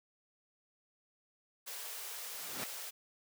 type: high-pass noise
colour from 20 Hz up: white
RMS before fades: -44 dBFS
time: 1.66-2.91 s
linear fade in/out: 20 ms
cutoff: 390 Hz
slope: 96 dB/octave
type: noise with exponential growth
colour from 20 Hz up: pink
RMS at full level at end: -37 dBFS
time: 2.2-2.64 s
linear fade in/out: 0 ms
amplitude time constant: 95 ms
effects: high-pass 200 Hz 12 dB/octave